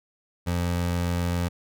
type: tone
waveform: 25% pulse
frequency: 87.3 Hz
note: F2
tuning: in tune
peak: -20 dBFS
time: 0.46-1.49 s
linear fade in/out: 20 ms
effects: none